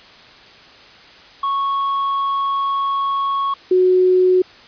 triangle / sine tone pair in turn, 1105 / 367.7 Hz, C#6 / F#4, -6 / -11 cents, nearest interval octave + perfect fifth, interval 1905 cents, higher first, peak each -15 / -10 dBFS, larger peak second, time 1.43-3.54 / 3.71-4.42 s, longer first, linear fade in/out 5 ms, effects white hiss -43 dBFS RMS until 4.67 s + resampled to 11025 Hz

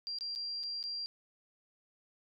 sine tone with dropouts, 4748 Hz, D8, 18 cents sharp, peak -36 dBFS, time 0.07-1.06 s, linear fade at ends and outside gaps 0 ms, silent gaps 0.186-0.209 / 0.351-0.359 / 0.632-0.636 / 0.828-0.839 s, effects none

